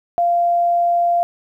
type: tone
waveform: sine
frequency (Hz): 693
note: F5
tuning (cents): -14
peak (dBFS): -13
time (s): 0.18-1.23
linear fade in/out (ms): 0
effects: 9-bit